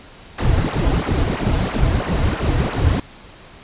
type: noise with flanger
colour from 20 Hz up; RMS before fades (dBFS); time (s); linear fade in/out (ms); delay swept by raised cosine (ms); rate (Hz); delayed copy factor
brown; -18; 0.38-3; 5; 0.21 to 5.41; 3; -1
effects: pink hiss -42 dBFS RMS until 3.63 s + resampled to 8000 Hz